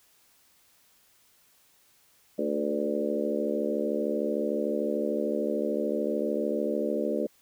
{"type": "harmonic tone with a mistuned harmonic", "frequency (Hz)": 73.42, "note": "D2", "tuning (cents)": 0, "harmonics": [3, 4, 5, 6, 7, 8], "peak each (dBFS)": [-33, -33, -33, -33, -33, -33], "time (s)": [2.38, 7.27], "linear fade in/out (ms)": 10, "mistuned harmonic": 7, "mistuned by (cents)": -24, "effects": ["white hiss -63 dBFS RMS until 7.41 s"]}